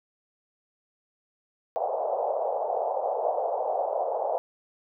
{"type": "band-pass noise", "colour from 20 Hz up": "white", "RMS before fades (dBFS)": -28, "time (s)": [1.76, 4.38], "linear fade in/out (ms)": 0, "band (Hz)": [500, 800], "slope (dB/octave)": 48, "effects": []}